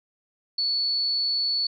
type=tone; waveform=sine; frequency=4435 Hz; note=C#8; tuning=in tune; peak=-22 dBFS; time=0.58-1.67 s; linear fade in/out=5 ms; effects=none